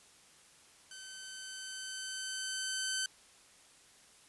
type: tone with level ramp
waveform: 10% pulse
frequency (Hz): 1534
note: G6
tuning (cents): -38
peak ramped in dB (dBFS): -39 to -24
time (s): 0.91-3.06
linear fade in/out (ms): 2
effects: white hiss -61 dBFS RMS until 4.28 s + resampled to 24000 Hz